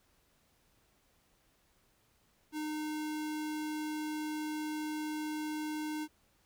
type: tone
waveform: square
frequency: 305.9 Hz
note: D#4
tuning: 29 cents flat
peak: -36 dBFS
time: 2.52-6.08 s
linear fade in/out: 50 ms
effects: pink hiss -71 dBFS RMS until 6.45 s